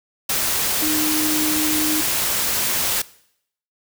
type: tone in noise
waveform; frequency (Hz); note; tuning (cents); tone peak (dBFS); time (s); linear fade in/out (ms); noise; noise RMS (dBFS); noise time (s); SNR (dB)
sine; 307.5; D#4; -20; -22; 0.82-2.01; 5; white; -21; 0.29-3.02; -4
effects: noise-tail reverb RT60 0.7 s tail -20 dB re dry